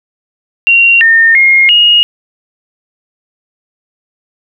sine tone with pitch steps, 2755 / 1821 / 2139 / 2870 Hz, F7 / A#6 / C7 / F7, -24 / -41 / +38 / +47 cents, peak -3 dBFS, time 0.67-2.03 s, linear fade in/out 0 ms, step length 340 ms, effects none

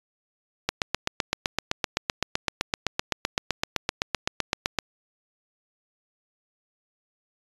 click train, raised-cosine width 0.2 ms, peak -5 dBFS, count 33, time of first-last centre 0.69-4.787 s, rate 7.81 Hz, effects resampled to 24000 Hz

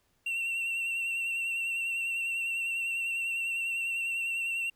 triangle tone with vibrato, 2722 Hz, F7, 45 cents flat, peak -28 dBFS, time 0.26-4.7 s, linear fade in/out 5 ms, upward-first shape sine, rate 10 Hz, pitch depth 32 cents each way, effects pink hiss -72 dBFS RMS until 4.75 s

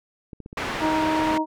clicks, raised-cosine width 3 ms, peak -25 dBFS, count 5, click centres 0.332 / 0.403 / 0.461 / 0.529 / 0.753 s
white low-pass noise, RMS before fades -29 dBFS, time 0.57-1.38 s, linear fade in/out 5 ms, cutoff 1900 Hz, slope 12 dB/octave
harmonic tone, 313.6 Hz, D#4, 14 cents sharp, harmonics 1 / 2 / 3, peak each -23 / -29 / -24 dBFS, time 0.79-1.46 s, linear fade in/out 50 ms
effects none

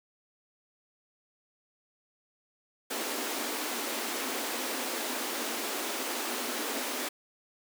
pink high-pass noise, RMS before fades -34 dBFS, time 2.9-7.09 s, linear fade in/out 10 ms, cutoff 230 Hz, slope 96 dB/octave, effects none

